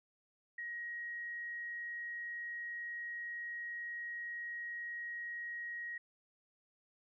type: tone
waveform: sine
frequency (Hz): 1891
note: A#6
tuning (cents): +24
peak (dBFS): -40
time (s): 0.58-5.98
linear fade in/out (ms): 5
effects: none